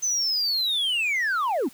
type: linear sweep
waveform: sine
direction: down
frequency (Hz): 6200 to 205.7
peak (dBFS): -19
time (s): 0.02-1.69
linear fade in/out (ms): 20
effects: tanh soft clip ceiling -21 dBFS + white hiss -51 dBFS RMS until 1.73 s